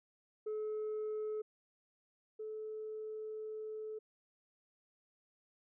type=tone pair in turn; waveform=sine; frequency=429.2 / 433.2 Hz; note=A4 / A4; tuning=-43 / -27 cents; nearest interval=unison; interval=16 cents; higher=second; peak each=-34 / -40 dBFS; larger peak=first; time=0.46-1.42 / 2.39-3.99 s; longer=second; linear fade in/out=10 ms; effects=tanh soft clip ceiling -35 dBFS